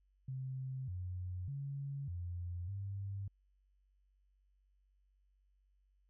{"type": "tone with pitch steps", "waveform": "sine", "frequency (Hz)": [131.1, 90.8, 139.5, 87.8, 98.6], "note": ["C3", "F#2", "C#3", "F2", "G2"], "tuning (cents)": [4, -32, 11, 10, 11], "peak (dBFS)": -39, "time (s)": [0.28, 3.28], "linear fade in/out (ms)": 5, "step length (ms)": 600, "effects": ["added 48 Hz sine -70 dBFS peak until 6.09 s"]}